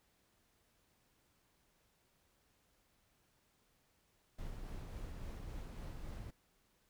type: noise with tremolo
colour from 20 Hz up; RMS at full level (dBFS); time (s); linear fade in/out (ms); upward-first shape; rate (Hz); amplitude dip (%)
brown; -45; 4.38-6.31; 10; sine; 3.6; 25
effects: pink hiss -75 dBFS RMS until 6.89 s